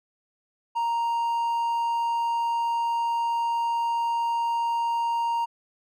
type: tone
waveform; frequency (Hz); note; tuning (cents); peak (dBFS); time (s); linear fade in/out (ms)
triangle; 932.3; A#5; 0; -21; 0.75-5.46; 20
effects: none